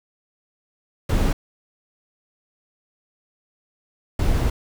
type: noise bursts at uneven times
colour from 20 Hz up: brown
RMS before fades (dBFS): -19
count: 2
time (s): 1.09-1.33 / 4.19-4.5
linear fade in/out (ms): 5
effects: none